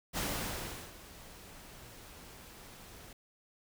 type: noise with ADSR envelope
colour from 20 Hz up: pink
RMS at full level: -34 dBFS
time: 0.13-3.13 s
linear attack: 44 ms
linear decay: 740 ms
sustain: -18 dB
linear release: 4 ms
effects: none